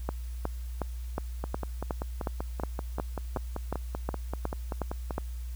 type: two click trains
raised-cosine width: 1 ms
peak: -19 / -16 dBFS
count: 20 / 15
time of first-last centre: 1.44-5.108 / 0.09-5.181 s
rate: 5.18 / 2.75 Hz
effects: added 60 Hz sine -34 dBFS peak until 5.55 s + white hiss -56 dBFS RMS until 5.55 s